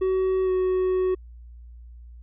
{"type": "tone with pitch glide", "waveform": "triangle", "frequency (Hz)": [376.7, 371.1], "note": ["F#4", "F#4"], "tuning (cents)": [31, 5], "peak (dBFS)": -18, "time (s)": [0.01, 1.15], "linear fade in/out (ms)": 10, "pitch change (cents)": -26, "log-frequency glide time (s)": [0.44, 0.5], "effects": ["added 59 Hz sine -41 dBFS peak until 2.22 s", "resampled to 8000 Hz"]}